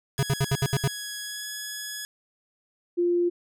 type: tone with pitch glide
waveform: 10% pulse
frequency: 1671 to 1687.5 Hz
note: G#6 to G#6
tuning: +10 to +27 cents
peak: -24 dBFS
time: 0.18-2.05 s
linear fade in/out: 0 ms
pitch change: +17 cents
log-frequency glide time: 1.22-1.48 s
type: tone bursts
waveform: square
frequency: 137.3 Hz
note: C#3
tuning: 16 cents flat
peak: -21 dBFS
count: 7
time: 0.19-0.876 s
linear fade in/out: 0 ms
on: 38 ms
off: 70 ms
type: tone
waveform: sine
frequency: 349.2 Hz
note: F4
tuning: in tune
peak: -20 dBFS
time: 2.97-3.3 s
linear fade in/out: 20 ms
effects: none